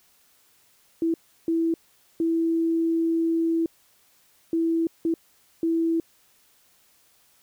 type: tone bursts at uneven times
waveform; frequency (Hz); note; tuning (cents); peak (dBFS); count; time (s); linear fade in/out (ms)
sine; 329.6; E4; 0; -20; 6; 1.02-1.14 / 1.48-1.74 / 2.2-3.66 / 4.53-4.87 / 5.05-5.14 / 5.63-6; 2
effects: white hiss -61 dBFS RMS until 7.42 s